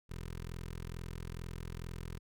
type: tone with notch filter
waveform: 15% pulse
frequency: 42.26 Hz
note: E1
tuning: 44 cents sharp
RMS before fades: -43 dBFS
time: 0.09-2.19 s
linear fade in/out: 20 ms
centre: 700 Hz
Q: 1.6
effects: none